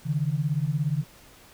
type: beating tone pair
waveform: sine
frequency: 140.1 / 157.1 Hz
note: C#3 / D#3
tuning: +19 / +17 cents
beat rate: 17 Hz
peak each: -26 dBFS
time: 0.05-1.04 s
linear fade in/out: 20 ms
effects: pink hiss -52 dBFS RMS until 1.53 s